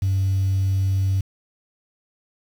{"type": "tone", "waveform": "sine", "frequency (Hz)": 96.3, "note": "G2", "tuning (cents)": -30, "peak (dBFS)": -16, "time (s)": [0.02, 1.21], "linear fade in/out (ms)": 5, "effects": ["tanh soft clip ceiling -14 dBFS", "7-bit"]}